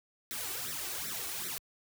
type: noise with flanger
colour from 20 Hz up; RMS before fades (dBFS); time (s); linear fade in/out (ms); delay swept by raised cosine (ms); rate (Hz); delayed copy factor
white; -38; 0.31-1.58; 0; 0.51 to 2.71; 2.6; +0.9
effects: high-pass 60 Hz 12 dB/octave